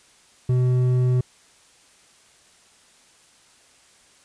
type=tone with hard clipping; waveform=sine; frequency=125.8 Hz; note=B2; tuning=32 cents sharp; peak=-18 dBFS; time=0.49-1.21 s; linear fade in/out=5 ms; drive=6 dB; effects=white hiss -55 dBFS RMS until 4.24 s + resampled to 22050 Hz